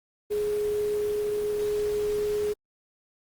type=tone in noise; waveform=sine; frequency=418.1 Hz; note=G#4; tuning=12 cents sharp; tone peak=-24 dBFS; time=0.3-2.54 s; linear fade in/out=20 ms; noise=pink; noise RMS=-42 dBFS; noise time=0.3-2.54 s; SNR=+15 dB; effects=Opus 24 kbps